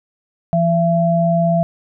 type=tone pair together; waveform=sine; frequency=168.69 / 674 Hz; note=E3 / E5; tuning=+40 / +38 cents; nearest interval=2 octaves; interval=2398 cents; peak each=-15 dBFS; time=0.53-1.63 s; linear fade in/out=0 ms; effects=none